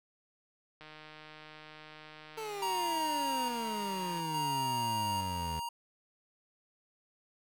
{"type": "click train", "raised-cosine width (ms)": 0.3, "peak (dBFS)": -34, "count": 523, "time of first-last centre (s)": [0.81, 4.2], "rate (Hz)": 154}
{"type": "exponential sweep", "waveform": "25% pulse", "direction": "down", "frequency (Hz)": [449.9, 77.78], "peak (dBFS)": -34, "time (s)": [2.37, 5.6], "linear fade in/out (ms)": 10}
{"type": "tone with tremolo", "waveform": "square", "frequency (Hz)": 940, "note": "A#5", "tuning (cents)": 14, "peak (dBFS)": -32, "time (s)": [2.62, 5.69], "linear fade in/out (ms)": 5, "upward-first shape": "square", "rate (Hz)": 0.58, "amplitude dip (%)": 40}
{"effects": []}